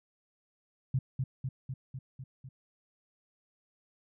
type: tone with echo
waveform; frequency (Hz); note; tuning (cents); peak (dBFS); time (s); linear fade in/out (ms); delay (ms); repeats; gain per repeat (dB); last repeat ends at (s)
sine; 131.5; C3; +9; -25; 0.94-0.99; 5; 250; 6; -3; 2.49
effects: none